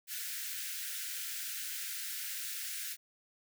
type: high-pass noise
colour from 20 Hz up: white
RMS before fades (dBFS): -40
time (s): 0.07-2.97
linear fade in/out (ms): 50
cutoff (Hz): 1400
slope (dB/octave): 96
effects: none